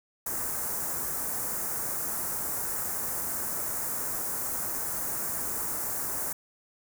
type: band-stop noise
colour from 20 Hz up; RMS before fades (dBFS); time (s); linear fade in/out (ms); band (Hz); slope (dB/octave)
white; -32; 0.26-6.33; 5; 1600 to 6900; 24
effects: none